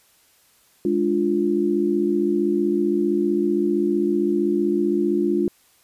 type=chord; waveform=sine; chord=D diminished; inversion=second; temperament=equal; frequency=207.7 / 293.7 / 349.2 Hz; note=Ab3 / D4 / F4; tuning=0 / 0 / 0 cents; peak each=-24 / -23 / -20 dBFS; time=0.85-5.48 s; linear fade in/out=2 ms; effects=white hiss -58 dBFS RMS until 5.83 s + resampled to 32000 Hz